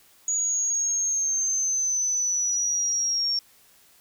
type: linear sweep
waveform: sine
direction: down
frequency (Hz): 6780 to 5500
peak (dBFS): -22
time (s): 0.28-3.39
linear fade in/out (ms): 2
effects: white hiss -57 dBFS RMS until 4 s